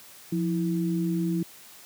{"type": "tone pair together", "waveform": "sine", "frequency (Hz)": [174.61, 327.5], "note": ["F3", "E4"], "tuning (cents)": [0, -11], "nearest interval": "major seventh", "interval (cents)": 1089, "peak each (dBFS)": [-25, -28], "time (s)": [0.32, 1.43], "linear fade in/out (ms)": 5, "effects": ["white hiss -49 dBFS RMS until 1.85 s", "high-pass 100 Hz 12 dB/octave"]}